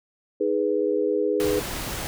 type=chord; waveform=sine; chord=G# minor; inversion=second; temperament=equal; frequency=311.1 / 415.3 / 493.9 Hz; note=D#4 / G#4 / B4; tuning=0 / 0 / 0 cents; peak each=-27 / -23 / -25 dBFS; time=0.4-1.6 s; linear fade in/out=10 ms
type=noise; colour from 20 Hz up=pink; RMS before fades=-31 dBFS; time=1.4-2.07 s; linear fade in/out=0 ms
effects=none